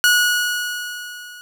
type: tone with level ramp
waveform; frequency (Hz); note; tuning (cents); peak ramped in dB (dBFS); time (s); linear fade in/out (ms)
sawtooth; 1458; F#6; -26; -7 to -33; 0.04-1.41; 0
effects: none